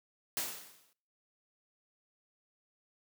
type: noise with exponential decay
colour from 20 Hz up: white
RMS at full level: -33 dBFS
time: 0.37-0.93 s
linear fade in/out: 0 ms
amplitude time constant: 120 ms
effects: noise-tail reverb RT60 0.6 s tail -24 dB re dry + high-pass 150 Hz 12 dB/octave